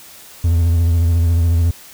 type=tone with vibrato; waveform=triangle; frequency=84.2 Hz; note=E2; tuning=37 cents sharp; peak=-9 dBFS; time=0.44-1.71 s; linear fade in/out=5 ms; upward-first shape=sine; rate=14 Hz; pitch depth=48 cents each way; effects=white hiss -40 dBFS RMS until 1.93 s